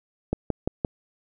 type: click train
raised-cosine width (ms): 2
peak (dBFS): -10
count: 4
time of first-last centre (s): 0.33-0.848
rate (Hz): 5.79
effects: none